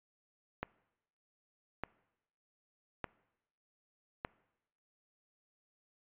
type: click train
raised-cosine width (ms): 0.5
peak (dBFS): -21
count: 4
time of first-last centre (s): 0.63-4.249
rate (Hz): 0.829
effects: noise-tail reverb RT60 0.9 s tail -22 dB re dry + resampled to 8000 Hz